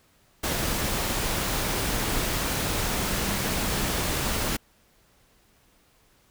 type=tone in noise; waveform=sine; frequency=197.8 Hz; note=G3; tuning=16 cents sharp; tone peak=-35 dBFS; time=2.88-3.91 s; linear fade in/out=10 ms; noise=pink; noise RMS=-27 dBFS; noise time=0.43-4.57 s; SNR=-11 dB; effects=pink hiss -62 dBFS RMS until 6.3 s